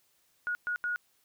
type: tone bursts at uneven times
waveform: sine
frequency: 1448 Hz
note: F#6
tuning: 38 cents flat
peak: -29 dBFS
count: 3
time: 0.47-0.55 / 0.67-0.76 / 0.84-0.96 s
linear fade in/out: 0 ms
effects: white hiss -70 dBFS RMS until 1.24 s